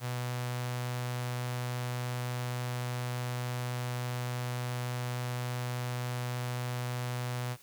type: tone with notch filter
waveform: sawtooth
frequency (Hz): 123.47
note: B2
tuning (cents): 0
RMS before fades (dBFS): -35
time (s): 0-7.57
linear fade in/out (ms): 50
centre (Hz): 300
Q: 0.99
effects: white hiss -58 dBFS RMS until 7.62 s